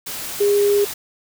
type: tone in noise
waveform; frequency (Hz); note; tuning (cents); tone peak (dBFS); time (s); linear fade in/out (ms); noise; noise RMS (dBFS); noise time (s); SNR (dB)
sine; 407.4; G#4; -33; -13; 0.4-0.85; 10; white; -29; 0.06-0.94; +13
effects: none